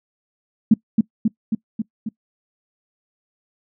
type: tone with echo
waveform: sine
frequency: 220 Hz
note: A3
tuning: in tune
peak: -7 dBFS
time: 0.71-0.74 s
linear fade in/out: 5 ms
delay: 270 ms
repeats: 5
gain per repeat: -3 dB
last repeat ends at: 2.09 s
effects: noise-tail reverb RT60 0.1 s tail -23 dB re dry